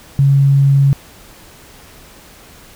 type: tone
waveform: sine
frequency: 138.59 Hz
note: C#3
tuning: in tune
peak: -7 dBFS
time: 0.19-0.93 s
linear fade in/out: 0 ms
effects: pink hiss -41 dBFS RMS until 2.75 s